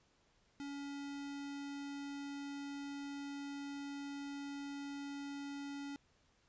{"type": "tone with notch filter", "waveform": "square", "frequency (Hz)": 282.3, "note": "C#4", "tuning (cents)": 32, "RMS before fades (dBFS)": -45, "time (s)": [0.6, 5.96], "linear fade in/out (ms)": 0, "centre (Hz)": 640, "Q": 1.7, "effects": ["pink hiss -73 dBFS RMS until 6.48 s", "resampled to 16000 Hz"]}